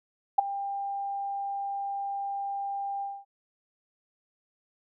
sine tone with ADSR envelope, 796 Hz, G5, 26 cents sharp, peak -13 dBFS, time 0.38-3.25 s, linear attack 9 ms, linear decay 11 ms, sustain -17 dB, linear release 230 ms, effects none

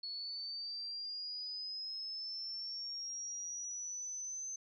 sine linear sweep, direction up, 4377 to 6210 Hz, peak -40 dBFS, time 0.03-4.56 s, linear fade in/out 5 ms, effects none

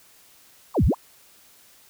sine exponential two-way sweep, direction down then up, 1268 to 51.1 to 1268 Hz, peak -15 dBFS, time 0.74-0.95 s, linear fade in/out 50 ms, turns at 0.85 s, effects white hiss -54 dBFS RMS until 1.89 s

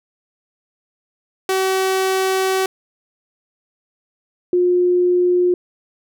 sawtooth / sine tone pair in turn, 380 / 357.3 Hz, F#4 / F4, +46 / +40 cents, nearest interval minor second, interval 106 cents, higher first, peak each -12 dBFS, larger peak neither, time 1.49-2.66 / 4.53-5.54 s, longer first, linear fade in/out 2 ms, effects none

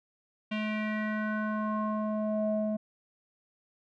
square tone with low-pass filter sweep, 214.1 Hz, A3, 47 cents flat, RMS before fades -31 dBFS, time 0.51-2.77 s, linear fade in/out 10 ms, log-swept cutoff 2800 to 530 Hz, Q 3.9, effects none

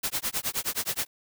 white noise with tremolo, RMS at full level -27 dBFS, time 0.03-1.07 s, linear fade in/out 10 ms, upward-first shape sine, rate 9.5 Hz, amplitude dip 100%, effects none

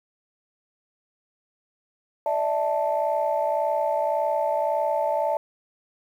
sine chord, D suspended second, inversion none, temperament equal with one note detuned, 587.3 / 649.1 / 880 Hz, D5 / E5 / A5, 0 / -27 / 0 cents, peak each -25 dBFS, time 2.26-5.37 s, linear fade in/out 2 ms, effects tanh soft clip ceiling -13 dBFS + 9-bit

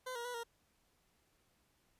20% pulse tone with pitch steps, 510 / 473.5 / 491 / 466.5 Hz, C5 / A#4 / B4 / A#4, -44 / +27 / -10 / +1 cents, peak -36 dBFS, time 0.06-0.436 s, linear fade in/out 10 ms, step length 94 ms, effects pink hiss -75 dBFS RMS until 1.99 s + resampled to 32000 Hz

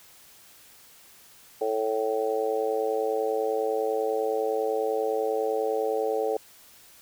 harmonic tone, 110 Hz, A2, in tune, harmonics 3 / 4 / 5 / 6 / 7, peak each -38 / -26 / -30 / -38 / -32 dBFS, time 1.61-6.37 s, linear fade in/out 5 ms, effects white hiss -53 dBFS RMS until 7.01 s

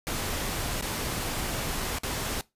pink noise with dropouts, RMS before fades -31 dBFS, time 0.07-2.41 s, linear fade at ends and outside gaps 0 ms, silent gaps 0.811-0.824 / 1.985-2.034 s, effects noise-tail reverb RT60 0.2 s tail -20 dB re dry + resampled to 32000 Hz

